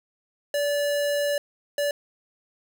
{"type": "tone bursts at uneven times", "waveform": "square", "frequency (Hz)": 578, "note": "D5", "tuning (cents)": -28, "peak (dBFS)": -23, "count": 2, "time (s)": [[0.54, 1.38], [1.78, 1.91]], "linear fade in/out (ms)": 2, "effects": []}